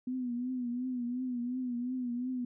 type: tone with vibrato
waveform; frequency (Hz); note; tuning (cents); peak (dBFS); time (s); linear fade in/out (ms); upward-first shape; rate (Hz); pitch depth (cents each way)
sine; 248; B3; +7; -32; 0.07-2.45; 5; triangle; 2.8; 80
effects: none